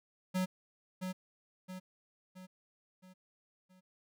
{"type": "tone with echo", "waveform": "square", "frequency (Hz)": 185, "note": "F#3", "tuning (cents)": 0, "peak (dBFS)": -31, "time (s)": [0.34, 0.46], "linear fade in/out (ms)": 20, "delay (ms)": 670, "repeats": 5, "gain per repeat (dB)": -6, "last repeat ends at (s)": 3.81, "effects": []}